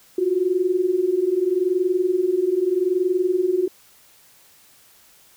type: tone pair together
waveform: sine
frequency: 350.4 / 371.2 Hz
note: F4 / F#4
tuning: +6 / +6 cents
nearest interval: minor second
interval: 100 cents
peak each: -22 / -19 dBFS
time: 0.18-3.68 s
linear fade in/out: 5 ms
effects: white hiss -53 dBFS RMS until 5.36 s